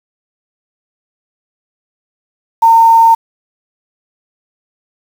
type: tone with quantisation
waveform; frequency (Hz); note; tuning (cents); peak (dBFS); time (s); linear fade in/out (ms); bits
sine; 912; A#5; -38; -3; 2.62-3.15; 10; 5
effects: none